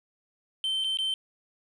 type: tone with dropouts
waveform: sine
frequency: 3100 Hz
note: G7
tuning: 20 cents flat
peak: -23 dBFS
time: 0.64-1.14 s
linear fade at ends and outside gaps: 1 ms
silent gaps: 0.84-0.844 / 0.972-0.987 s
effects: tanh soft clip ceiling -25 dBFS + 10-bit